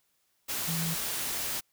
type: tone in noise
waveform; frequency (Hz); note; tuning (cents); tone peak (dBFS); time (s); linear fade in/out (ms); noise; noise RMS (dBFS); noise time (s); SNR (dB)
sine; 164.81; E3; 0; -31; 0.67-0.95; 20; white; -33; 0.48-1.61; -1
effects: white hiss -73 dBFS RMS until 1.72 s